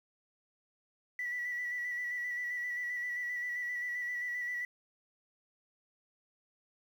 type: tone with vibrato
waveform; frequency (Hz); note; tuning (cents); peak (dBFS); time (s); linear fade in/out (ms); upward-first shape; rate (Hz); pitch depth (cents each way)
sine; 1956; B6; -17; -33; 1.19-4.65; 2; square; 7.6; 21
effects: tanh soft clip ceiling -30 dBFS + 10-bit